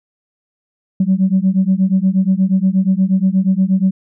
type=beating tone pair; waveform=sine; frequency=185.5 / 193.9 Hz; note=F#3 / G3; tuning=+5 / -19 cents; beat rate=8.4 Hz; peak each=-13 dBFS; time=1-3.91 s; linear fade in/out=5 ms; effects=tanh soft clip ceiling -5 dBFS